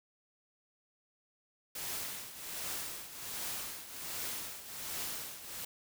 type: noise with tremolo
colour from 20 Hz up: white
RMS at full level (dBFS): -38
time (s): 1.75-5.65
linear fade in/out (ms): 5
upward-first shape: triangle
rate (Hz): 1.3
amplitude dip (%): 75
effects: none